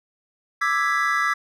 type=chord; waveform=triangle; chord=E dominant seventh; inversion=third; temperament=equal; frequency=1174.7 / 1318.5 / 1661.2 / 1975.5 Hz; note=D6 / E6 / G#6 / B6; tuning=0 / 0 / 0 / 0 cents; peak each=-23 dBFS; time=0.61-1.34 s; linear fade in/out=10 ms; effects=none